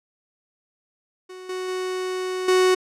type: tone with level steps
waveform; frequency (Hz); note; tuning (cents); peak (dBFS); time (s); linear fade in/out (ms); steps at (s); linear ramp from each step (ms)
45% pulse; 370; F#4; 0; -37 / -27 / -25 / -15; 1.29-2.75; 10; 1.49 / 1.68 / 2.48; 5
effects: low-pass 9000 Hz 12 dB/octave